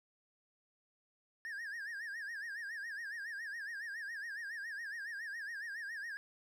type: tone with vibrato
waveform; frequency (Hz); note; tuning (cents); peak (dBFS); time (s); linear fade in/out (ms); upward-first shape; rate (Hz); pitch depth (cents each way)
triangle; 1730; A6; -30; -39; 1.45-6.17; 0; sine; 7.2; 150
effects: none